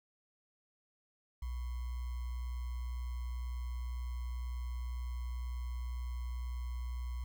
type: tone with sample-and-hold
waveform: sine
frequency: 61 Hz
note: B1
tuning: 21 cents flat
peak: -36 dBFS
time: 1.42-7.24 s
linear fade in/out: 5 ms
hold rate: 1050 Hz
effects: none